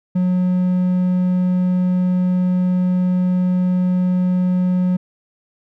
triangle tone, 181.7 Hz, F#3, 31 cents flat, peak -12 dBFS, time 0.15-4.97 s, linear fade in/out 10 ms, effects none

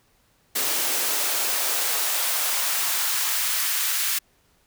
white noise with high-pass filter sweep, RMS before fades -24 dBFS, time 0.55-4.19 s, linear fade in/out 10 ms, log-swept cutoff 310 to 1600 Hz, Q 1, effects pink hiss -63 dBFS RMS until 4.66 s

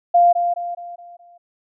sine tone with echo, 697 Hz, F5, 4 cents flat, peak -9 dBFS, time 0.14-0.33 s, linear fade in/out 10 ms, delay 210 ms, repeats 5, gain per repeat -7 dB, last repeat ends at 1.38 s, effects none

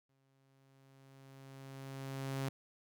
sawtooth tone with exponential growth, 135.2 Hz, C#3, 43 cents flat, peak -31 dBFS, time 0.09-2.49 s, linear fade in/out 5 ms, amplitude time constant 520 ms, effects none

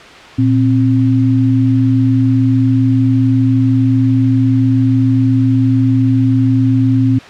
sine tone pair together, 116.54 / 263.7 Hz, A#2 / C4, 0 / +14 cents, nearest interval octave + major second, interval 1414 cents, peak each -11 dBFS, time 0.38-7.19 s, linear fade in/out 10 ms, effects white hiss -34 dBFS RMS until 7.29 s + low-pass 3000 Hz 12 dB/octave

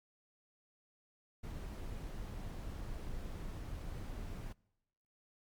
brown noise, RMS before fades -43 dBFS, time 1.43-4.53 s, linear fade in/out 10 ms, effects noise-tail reverb RT60 1.0 s tail -26 dB re dry + MP3 96 kbps

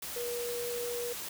sine tone in noise, 480 Hz, B4, 49 cents flat, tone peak -34 dBFS, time 0.16-1.13 s, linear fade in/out 5 ms, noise white, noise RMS -40 dBFS, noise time 0.02-1.29 s, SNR +3 dB, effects none

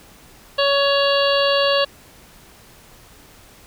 harmonic tone, 560 Hz, C#5, 18 cents sharp, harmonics 1 / 2 / 3 / 5 / 6 / 7 / 8, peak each -17 / -23 / -25 / -23 / -26 / -28 / -26 dBFS, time 0.58-1.85 s, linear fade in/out 10 ms, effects pink hiss -47 dBFS RMS until 3.66 s

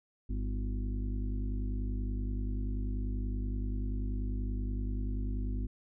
harmonic tone with a mistuned harmonic, 50.4 Hz, G1, 49 cents sharp, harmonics 1 / 2 / 4 / 5 / 6 / 7, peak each -32 / -40 / -46 / -42 / -53 / -52 dBFS, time 0.29-5.67 s, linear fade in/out 10 ms, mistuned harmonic 6, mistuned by +77 cents, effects none

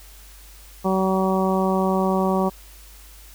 harmonic tone, 189.5 Hz, F#3, 42 cents sharp, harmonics 1 / 2 / 3 / 4 / 5 / 6, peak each -21 / -24 / -26 / -27 / -28 / -29 dBFS, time 0.84-2.5 s, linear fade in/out 20 ms, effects added 50 Hz sine -44 dBFS peak until 3.34 s + white hiss -48 dBFS RMS until 3.34 s

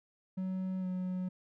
triangle tone with pitch glide, 187.1 to 183.67 Hz, F#3 to F#3, +20 to -12 cents, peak -31 dBFS, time 0.37-1.29 s, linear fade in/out 10 ms, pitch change -32 cents, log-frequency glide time 0.8-0.86 s, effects none

